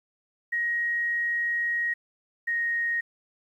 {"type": "tone pair in turn", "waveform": "sine", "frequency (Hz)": [1886, 1868.6], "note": ["A#6", "A#6"], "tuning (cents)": [20, 4], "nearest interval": "unison", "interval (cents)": 16, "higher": "first", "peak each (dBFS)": -24, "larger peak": "neither", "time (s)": [[0.52, 1.94], [2.47, 3.01]], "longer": "first", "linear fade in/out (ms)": 10, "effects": ["10-bit"]}